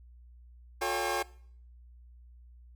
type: tone cluster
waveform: 25% pulse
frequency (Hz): 359.6 / 440.2 / 560 / 803 / 1075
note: F#4 / A4 / C#5 / G5 / C6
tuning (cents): -49 / +1 / +18 / +41 / +47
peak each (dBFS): -32 / -33 / -33 / -30 / -36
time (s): 0.81-1.23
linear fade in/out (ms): 10
effects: noise-tail reverb RT60 0.6 s tail -22 dB re dry + added 60 Hz sine -51 dBFS peak until 2.75 s